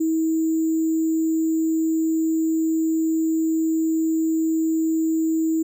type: tone with sample-and-hold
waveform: sine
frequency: 321.1 Hz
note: E4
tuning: 45 cents flat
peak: -18 dBFS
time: 0-5.63 s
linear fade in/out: 10 ms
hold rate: 7350 Hz
effects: none